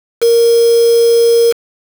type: tone with quantisation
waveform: sine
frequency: 466.2 Hz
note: A#4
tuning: in tune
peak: -6 dBFS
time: 0.21-1.53 s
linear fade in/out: 20 ms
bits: 3
effects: none